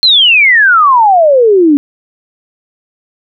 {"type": "exponential sweep", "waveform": "sine", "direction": "down", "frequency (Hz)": [4242, 277.2], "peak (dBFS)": -3, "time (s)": [0.03, 1.77], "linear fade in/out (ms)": 0, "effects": []}